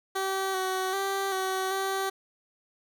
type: tone with pitch steps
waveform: 15% pulse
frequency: 384.8 / 375.8 / 390.9 / 378.5 / 386.7 Hz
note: G4 / F#4 / G4 / F#4 / G4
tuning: -32 / +27 / -5 / +39 / -24 cents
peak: -21 dBFS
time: 0.15-2.1 s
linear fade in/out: 10 ms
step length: 390 ms
effects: none